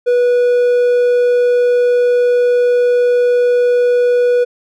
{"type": "tone", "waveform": "triangle", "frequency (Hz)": 488.6, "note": "B4", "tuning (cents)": -19, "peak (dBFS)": -7, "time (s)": [0.06, 4.45], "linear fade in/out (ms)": 20, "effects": []}